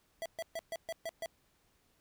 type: tone bursts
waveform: square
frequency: 659.3 Hz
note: E5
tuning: in tune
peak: -37 dBFS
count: 7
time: 0.22-1.259 s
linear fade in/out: 0 ms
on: 37 ms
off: 130 ms
effects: pink hiss -72 dBFS RMS until 2 s